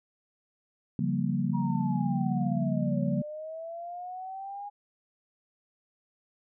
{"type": "chord", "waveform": "sine", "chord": "G half-diminished seventh", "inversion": "second", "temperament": "just", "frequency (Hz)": [141.12, 176.4, 196, 235.2], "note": ["Db3", "F3", "G3", "Bb3"], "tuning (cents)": [31, 18, 0, 16], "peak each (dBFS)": -31, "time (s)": [0.99, 3.22], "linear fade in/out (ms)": 2}
{"type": "linear two-way sweep", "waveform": "sine", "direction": "down then up", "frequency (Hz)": [960, 561, 822], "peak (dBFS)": -36, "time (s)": [1.53, 4.7], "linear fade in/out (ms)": 20, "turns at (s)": 3.01}
{"effects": []}